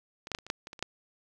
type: clicks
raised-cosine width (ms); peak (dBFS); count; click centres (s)
0.2; -24 / -17 / -12 / -28 / -29 / -12 / -25 / -26 / -29 / -13; 10; 0.271 / 0.317 / 0.349 / 0.387 / 0.466 / 0.501 / 0.671 / 0.731 / 0.792 / 0.826
effects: none